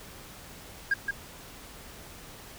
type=tone with echo; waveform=sine; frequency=1618 Hz; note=G#6; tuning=46 cents flat; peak=-19 dBFS; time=0.91-0.94 s; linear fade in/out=5 ms; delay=170 ms; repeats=1; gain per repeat=-6 dB; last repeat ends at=1.11 s; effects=tanh soft clip ceiling -20 dBFS + pink hiss -47 dBFS RMS until 2.58 s